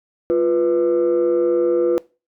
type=tone pair together; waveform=sine; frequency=349.2 / 493.9 Hz; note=F4 / B4; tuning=0 / 0 cents; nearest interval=tritone; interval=600 cents; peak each=-15 dBFS; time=0.3-1.98 s; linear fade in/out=0 ms; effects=noise-tail reverb RT60 0.3 s tail -23 dB re dry + tanh soft clip ceiling -11 dBFS